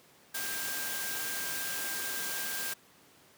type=tone in noise; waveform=sine; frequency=1592 Hz; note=G6; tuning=26 cents sharp; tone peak=-40 dBFS; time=0.34-2.74 s; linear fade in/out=10 ms; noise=white; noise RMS=-36 dBFS; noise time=0.34-2.74 s; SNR=-7 dB; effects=pink hiss -60 dBFS RMS until 3.37 s + high-pass 150 Hz 12 dB/octave